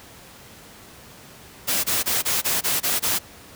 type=noise bursts; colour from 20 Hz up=white; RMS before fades=-22 dBFS; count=8; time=1.67-3.191 s; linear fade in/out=20 ms; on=170 ms; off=23 ms; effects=pink hiss -45 dBFS RMS until 3.55 s + high-pass 60 Hz 12 dB/octave